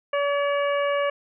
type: harmonic tone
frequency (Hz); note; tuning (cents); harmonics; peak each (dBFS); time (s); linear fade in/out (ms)
570; C#5; +48; 1 / 2 / 3 / 4 / 5; -22 / -28 / -32 / -34 / -36; 0.13-1.1; 5
effects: none